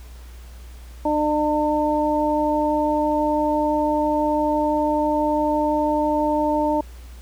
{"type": "harmonic tone", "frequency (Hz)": 301, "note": "D4", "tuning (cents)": 43, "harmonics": [1, 2, 3], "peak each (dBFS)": [-22, -22, -22], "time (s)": [1.05, 6.81], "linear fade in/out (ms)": 5, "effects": ["added 60 Hz sine -37 dBFS peak until 7.21 s", "pink hiss -50 dBFS RMS until 7.21 s"]}